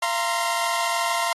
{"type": "chord", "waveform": "sawtooth", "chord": "F suspended fourth", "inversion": "none", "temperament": "equal with one note detuned", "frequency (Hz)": [684.5, 932.3, 1046.5], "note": ["F5", "Bb5", "C6"], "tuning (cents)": [-35, 0, 0], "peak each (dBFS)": -23, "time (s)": [0.02, 1.33], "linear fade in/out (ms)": 5, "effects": ["AAC 32 kbps"]}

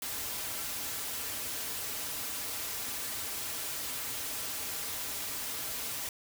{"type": "noise with comb filter", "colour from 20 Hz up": "white", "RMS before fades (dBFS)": -37, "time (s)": [0.02, 6.09], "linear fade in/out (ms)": 2, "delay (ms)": 5.5, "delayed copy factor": -0.5, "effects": []}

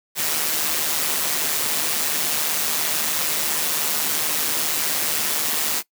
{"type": "noise with amplitude modulation", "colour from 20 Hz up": "white", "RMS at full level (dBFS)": -20, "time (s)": [0.15, 5.83], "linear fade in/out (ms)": 50, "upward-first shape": "sine", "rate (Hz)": 153, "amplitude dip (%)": 55, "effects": ["noise-tail reverb RT60 0.1 s tail -20 dB re dry", "high-pass 150 Hz 12 dB/octave"]}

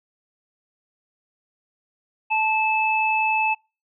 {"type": "tone pair together", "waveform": "sine", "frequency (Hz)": [874.4, 2615], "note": ["A5", "E7"], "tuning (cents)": [-11, -15], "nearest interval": "octave + perfect fifth", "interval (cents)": 1896, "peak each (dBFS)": -21, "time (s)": [2.3, 3.55], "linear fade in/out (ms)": 20, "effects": ["noise-tail reverb RT60 0.3 s tail -26 dB re dry"]}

